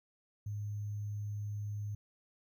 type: tone with sample-and-hold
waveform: sine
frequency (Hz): 103.83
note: G#2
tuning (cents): 0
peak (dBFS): -36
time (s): 0.46-1.95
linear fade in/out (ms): 5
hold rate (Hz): 6300
effects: none